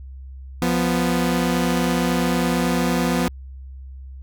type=tone pair together; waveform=sawtooth; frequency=174.61 / 247.4 Hz; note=F3 / B3; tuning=0 / +3 cents; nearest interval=tritone; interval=603 cents; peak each=-17 dBFS; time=0.62-3.28 s; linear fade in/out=0 ms; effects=added 66 Hz sine -34 dBFS peak until 4.22 s